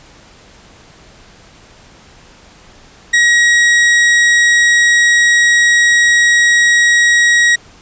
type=tone; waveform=40% pulse; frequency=1900 Hz; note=A#6; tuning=33 cents sharp; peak=-6 dBFS; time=3.13-7.56 s; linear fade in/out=10 ms; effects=pink hiss -42 dBFS RMS until 7.81 s + resampled to 16000 Hz